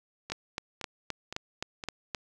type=two click trains; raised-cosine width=0.2 ms; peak=-21 / -15 dBFS; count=4 / 8; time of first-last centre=0.3-1.838 / 0.32-2.148 s; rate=1.95 / 3.83 Hz; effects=none